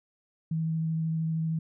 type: tone with vibrato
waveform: sine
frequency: 161.1 Hz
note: E3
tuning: 39 cents flat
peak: -26 dBFS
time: 0.51-1.59 s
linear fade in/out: 5 ms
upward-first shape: sine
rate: 13 Hz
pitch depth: 11 cents each way
effects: none